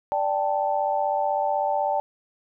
sine chord, D suspended fourth, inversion none, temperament equal, 587.3 / 784 / 880 Hz, D5 / G5 / A5, 0 / 0 / 0 cents, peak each -26 / -25 / -26 dBFS, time 0.12-2 s, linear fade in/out 0 ms, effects none

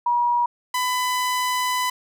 sine / sawtooth tone pair in turn, 960 / 1001 Hz, B5 / B5, -49 / +23 cents, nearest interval minor second, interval 72 cents, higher second, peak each -17 dBFS, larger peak neither, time 0.06-0.46 / 0.74-1.9 s, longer second, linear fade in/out 5 ms, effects none

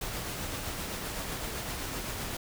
pink noise with tremolo, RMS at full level -35 dBFS, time 0.01-2.37 s, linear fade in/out 5 ms, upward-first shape triangle, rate 7.8 Hz, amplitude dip 30%, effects none

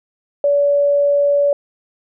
sine tone, 572 Hz, D5, 46 cents flat, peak -11 dBFS, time 0.44-1.53 s, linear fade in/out 2 ms, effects none

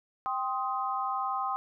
sine chord, C minor, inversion second, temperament just, 784.9 / 1046.5 / 1255.8 Hz, G5 / C6 / Eb6, +2 / 0 / +16 cents, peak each -33 dBFS, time 0.26-1.56 s, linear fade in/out 0 ms, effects none

